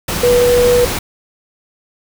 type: tone in noise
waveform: sine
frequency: 488.2 Hz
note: B4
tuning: 20 cents flat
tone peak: -8 dBFS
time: 0.23-0.85 s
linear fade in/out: 5 ms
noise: pink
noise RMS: -19 dBFS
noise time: 0.08-0.99 s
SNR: +8 dB
effects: none